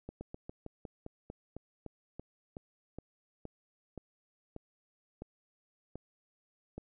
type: slowing click train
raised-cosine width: 2 ms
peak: -29 dBFS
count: 19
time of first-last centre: 0.09-6.78 s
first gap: 120 ms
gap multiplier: 1.12
effects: none